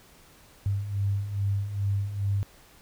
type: beating tone pair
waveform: sine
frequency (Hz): 98 / 100.4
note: G2 / G2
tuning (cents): 0 / +42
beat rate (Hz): 2.4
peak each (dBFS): -32 / -26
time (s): 0.66-2.43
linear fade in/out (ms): 0
effects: pink hiss -55 dBFS RMS until 2.81 s